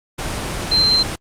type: tone in noise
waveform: sine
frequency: 4124 Hz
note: C8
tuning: 26 cents flat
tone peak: -12 dBFS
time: 0.71-1.03 s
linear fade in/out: 10 ms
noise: pink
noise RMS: -24 dBFS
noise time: 0.18-1.16 s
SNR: +9 dB
effects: low-pass 9000 Hz 12 dB/octave + Opus 32 kbps